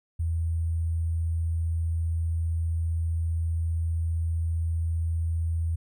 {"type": "tone with sample-and-hold", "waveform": "sine", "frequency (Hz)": 82.41, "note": "E2", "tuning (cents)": 0, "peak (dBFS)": -24, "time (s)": [0.19, 5.76], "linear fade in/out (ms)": 10, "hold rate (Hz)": 8820, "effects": []}